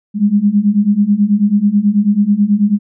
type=beating tone pair; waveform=sine; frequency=200 / 209.2 Hz; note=G3 / G#3; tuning=+35 / +13 cents; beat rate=9.2 Hz; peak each=-13 / -11 dBFS; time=0.14-2.79 s; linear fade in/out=50 ms; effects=none